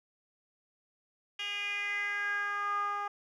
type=tone with band-pass filter sweep; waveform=10% pulse; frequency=408 Hz; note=G#4; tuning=31 cents flat; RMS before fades=-34 dBFS; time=1.39-3.08 s; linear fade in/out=5 ms; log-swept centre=3000 to 1000 Hz; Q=5.2; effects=none